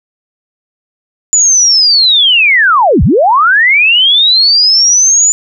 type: linear two-way sweep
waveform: sine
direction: down then up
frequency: 7040 to 51.1 to 7040 Hz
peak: -4 dBFS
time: 1.33-5.32 s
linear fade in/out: 0 ms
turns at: 3.03 s
effects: none